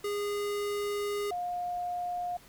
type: tone pair in turn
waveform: square / sine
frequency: 410 / 710.4 Hz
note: G#4 / F5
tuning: -22 / +29 cents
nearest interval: minor seventh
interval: 951 cents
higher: second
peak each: -31 / -31 dBFS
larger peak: neither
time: 0.04-1.31 / 1.31-2.37 s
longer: first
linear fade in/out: 5 ms
effects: pink hiss -56 dBFS RMS until 2.48 s